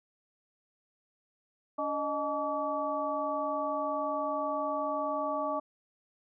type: harmonic tone with a mistuned harmonic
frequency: 286.3 Hz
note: D4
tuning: 44 cents flat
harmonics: 1 / 2 / 3 / 4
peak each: -38 / -33 / -37 / -34 dBFS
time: 1.78-5.6 s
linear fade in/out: 10 ms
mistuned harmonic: 2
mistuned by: +130 cents
effects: none